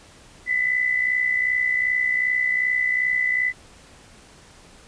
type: tone with amplitude modulation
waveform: sine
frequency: 2000 Hz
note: B6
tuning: 21 cents sharp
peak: -16 dBFS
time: 0.46-3.53 s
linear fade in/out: 50 ms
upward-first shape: sine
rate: 62.6 Hz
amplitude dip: 60%
effects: pink hiss -49 dBFS RMS until 4.87 s + resampled to 22050 Hz